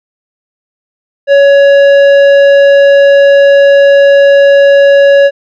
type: tone with tanh clipping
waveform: sine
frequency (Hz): 560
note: C#5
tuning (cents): +18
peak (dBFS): -3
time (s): 1.27-5.31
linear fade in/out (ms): 50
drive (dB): 11
effects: none